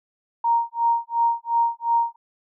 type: tone with tremolo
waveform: sine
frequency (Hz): 932.3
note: A#5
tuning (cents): 0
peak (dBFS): -15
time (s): 0.44-2.16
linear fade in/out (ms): 5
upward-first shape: sine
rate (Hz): 2.8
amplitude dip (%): 100
effects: none